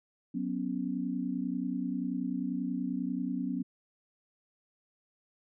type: chord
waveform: sine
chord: F# suspended fourth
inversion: none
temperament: equal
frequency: 185 / 246.9 / 277.2 Hz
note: F#3 / B3 / C#4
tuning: 0 / 0 / 0 cents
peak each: -36 / -34 / -35 dBFS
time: 0.34-3.63 s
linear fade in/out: 10 ms
effects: none